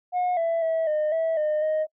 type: tone with pitch steps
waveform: sine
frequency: 722 / 665 / 650 / 610 / 651 / 609 / 622 Hz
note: F#5 / E5 / E5 / D#5 / E5 / D#5 / D#5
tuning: -43 / +15 / -24 / -34 / -22 / -37 / -1 cents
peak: -19 dBFS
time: 0.12-1.87 s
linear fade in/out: 50 ms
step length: 250 ms
effects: noise-tail reverb RT60 0.1 s tail -25 dB re dry + tanh soft clip ceiling -20 dBFS